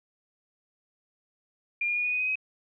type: tone with pitch steps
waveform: sine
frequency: 2404 / 2425 / 2446 / 2467 / 2489 / 2510 / 2532 Hz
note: D7 / D#7 / D#7 / D#7 / D#7 / D#7 / D#7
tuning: +40 / -45 / -30 / -15 / 0 / +15 / +30 cents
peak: -25 dBFS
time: 1.81-2.356 s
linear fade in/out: 5 ms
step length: 78 ms
effects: none